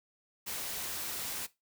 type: noise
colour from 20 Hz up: white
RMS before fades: -38 dBFS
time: 0.46-1.47 s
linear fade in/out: 20 ms
effects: noise-tail reverb RT60 0.2 s tail -17 dB re dry